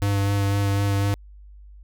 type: tone with vibrato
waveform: square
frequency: 100 Hz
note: G2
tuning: 35 cents sharp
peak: -20 dBFS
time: 0.02-1.14 s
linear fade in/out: 0 ms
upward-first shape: sine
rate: 4 Hz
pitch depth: 15 cents each way
effects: added 50 Hz sine -42 dBFS peak until 1.83 s